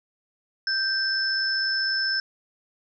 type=tone pair together; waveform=sine; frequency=1568 / 5264 Hz; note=G6 / E8; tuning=0 / -3 cents; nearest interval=octave + major sixth; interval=2097 cents; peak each=-25 dBFS; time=0.67-2.2 s; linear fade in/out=2 ms; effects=none